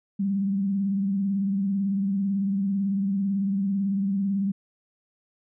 sine tone with vibrato, 196.7 Hz, G3, 6 cents sharp, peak -22 dBFS, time 0.19-4.52 s, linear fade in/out 10 ms, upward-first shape triangle, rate 18 Hz, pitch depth 67 cents each way, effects none

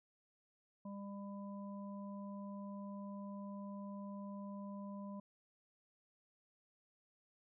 harmonic tone, 200 Hz, G3, 35 cents sharp, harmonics 1 / 3 / 5, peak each -45 / -54 / -55 dBFS, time 0.85-5.2 s, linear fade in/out 5 ms, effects none

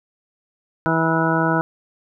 harmonic tone, 162.8 Hz, E3, 21 cents flat, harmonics 1 / 2 / 3 / 4 / 5 / 6 / 8 / 9, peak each -22 / -22 / -27 / -25 / -28 / -24 / -26 / -24 dBFS, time 0.86-1.61 s, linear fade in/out 0 ms, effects none

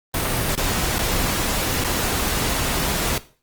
pink noise with dropouts, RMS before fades -22 dBFS, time 0.14-3.18 s, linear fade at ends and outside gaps 2 ms, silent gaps 0.553-0.576 / 0.984-0.99 / 1.84-1.845 s, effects noise-tail reverb RT60 0.4 s tail -17 dB re dry + Opus 32 kbps

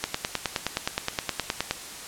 click train, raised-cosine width 0.2 ms, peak -7 dBFS, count 17, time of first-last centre 0.04-1.71 s, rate 9.58 Hz, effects white hiss -39 dBFS RMS until 2.07 s + low-pass 10000 Hz 12 dB/octave

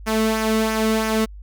sawtooth tone with flanger, 220 Hz, A3, in tune, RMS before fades -20 dBFS, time 0.06-1.26 s, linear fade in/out 20 ms, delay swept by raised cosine 0.24 to 1.24 ms, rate 3 Hz, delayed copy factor -0.5, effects added 50 Hz sine -35 dBFS peak until 1.42 s

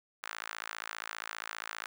sawtooth tone with high-pass filter, 55 Hz, A1, in tune, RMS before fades -42 dBFS, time 0.23-1.86 s, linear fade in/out 0 ms, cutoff 1400 Hz, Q 1.9, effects none

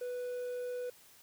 triangle tone, 493.9 Hz, B4, in tune, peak -34 dBFS, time 0.01-0.9 s, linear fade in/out 5 ms, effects white hiss -60 dBFS RMS until 1.22 s

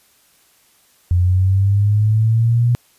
sine linear sweep, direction up, 87.31 to 121.5 Hz, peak -11 dBFS, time 1.11-2.75 s, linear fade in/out 0 ms, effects white hiss -55 dBFS RMS until 2.98 s + resampled to 32000 Hz

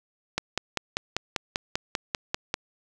click train, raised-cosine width 0.2 ms, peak -8 dBFS, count 12, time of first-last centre 0.38-2.541 s, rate 5.09 Hz, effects none

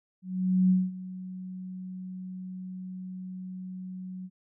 sine tone with ADSR envelope, 185 Hz, F#3, in tune, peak -18 dBFS, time 0.22-4.3 s, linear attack 480 ms, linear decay 210 ms, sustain -18 dB, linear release 50 ms, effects none

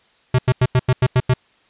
square tone bursts, 127.1 Hz, C3, 50 cents flat, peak -12 dBFS, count 8, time 0.34-1.338 s, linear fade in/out 5 ms, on 46 ms, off 90 ms, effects white hiss -57 dBFS RMS until 1.69 s + resampled to 8000 Hz

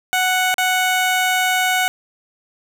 15% pulse tone with dropouts, 740 Hz, F#5, in tune, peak -9 dBFS, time 0.13-1.88 s, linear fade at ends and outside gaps 0 ms, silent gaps 0.542-0.582 s, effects none

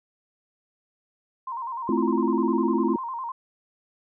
sine tone with vibrato, 987.8 Hz, B5, in tune, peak -29 dBFS, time 1.47-3.32 s, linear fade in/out 5 ms, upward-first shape square, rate 9.9 Hz, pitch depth 98 cents each way
sine chord, F major seventh, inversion first, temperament equal, 220 / 261.6 / 329.6 / 349.2 Hz, A3 / C4 / E4 / F4, 0 / 0 / 0 / 0 cents, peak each -26 dBFS, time 1.89-2.96 s, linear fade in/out 2 ms
effects none

